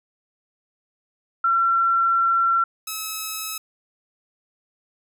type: tone pair in turn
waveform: sine / 5% pulse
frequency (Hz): 1358 / 1290.7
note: F6 / E6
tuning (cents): -49 / -37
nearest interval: minor second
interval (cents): 88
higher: first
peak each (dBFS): -16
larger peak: neither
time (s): 1.44-2.64 / 2.87-3.58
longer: first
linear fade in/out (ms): 5
effects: none